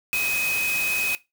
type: tone in noise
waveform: sine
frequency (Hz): 2523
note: D#7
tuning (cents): +23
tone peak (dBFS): -21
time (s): 0.13-1.15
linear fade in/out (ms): 0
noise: white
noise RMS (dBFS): -30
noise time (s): 0.13-1.15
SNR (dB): +6
effects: noise-tail reverb RT60 0.2 s tail -18 dB re dry